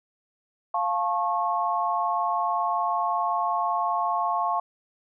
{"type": "chord", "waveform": "sine", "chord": "F augmented", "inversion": "none", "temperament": "just", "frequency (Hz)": [698.5, 873.1, 1091.3], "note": ["F5", "A5", "C#6"], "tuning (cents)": [0, -14, -27], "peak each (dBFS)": [-27, -28, -26], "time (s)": [0.74, 4.6], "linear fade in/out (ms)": 5, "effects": []}